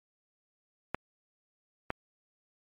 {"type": "clicks", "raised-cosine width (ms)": 0.5, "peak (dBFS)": -15, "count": 2, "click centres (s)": [0.946, 1.904], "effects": ["MP3 64 kbps"]}